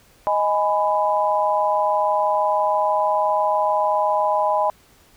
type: chord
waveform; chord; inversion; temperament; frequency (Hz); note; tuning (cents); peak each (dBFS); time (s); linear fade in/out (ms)
sine; G# minor; second; just; 623 / 830.6 / 996.7; D#5 / G#5 / B5; +2 / 0 / +16; -21; 0.27-4.7; 0
effects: pink hiss -54 dBFS RMS until 5.16 s